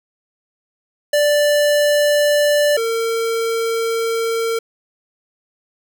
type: tone pair in turn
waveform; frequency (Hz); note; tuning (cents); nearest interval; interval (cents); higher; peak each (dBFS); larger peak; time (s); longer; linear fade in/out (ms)
square; 587.3 / 456.1; D5 / A#4; 0 / -38; major third; 438; first; -13 / -18; first; 1.13-2.77 / 2.77-4.59; second; 5
effects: none

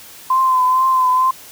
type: tone with vibrato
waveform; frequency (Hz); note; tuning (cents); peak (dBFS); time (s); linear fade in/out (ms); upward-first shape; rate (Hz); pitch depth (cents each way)
sine; 1030; C6; -28; -11; 0.3-1.31; 5; triangle; 2.2; 39
effects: white hiss -39 dBFS RMS until 1.51 s

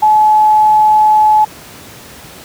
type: tone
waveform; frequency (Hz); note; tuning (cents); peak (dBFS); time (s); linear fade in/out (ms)
sine; 856; A5; -48; -5; 0.02-1.45; 10
effects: pink hiss -34 dBFS RMS until 2.44 s + high-pass 80 Hz 12 dB/octave

